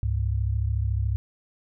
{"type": "tone pair together", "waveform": "sine", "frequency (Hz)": [69.05, 102.9], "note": ["C#2", "G#2"], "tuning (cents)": [-6, -16], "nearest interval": "perfect fifth", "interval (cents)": 690, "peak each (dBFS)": -25, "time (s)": [0.03, 1.16], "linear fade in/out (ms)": 0, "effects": []}